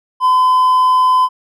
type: tone with hard clipping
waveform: triangle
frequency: 1017 Hz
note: C6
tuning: 50 cents flat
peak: -9 dBFS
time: 0.2-1.29 s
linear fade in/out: 50 ms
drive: 5 dB
effects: none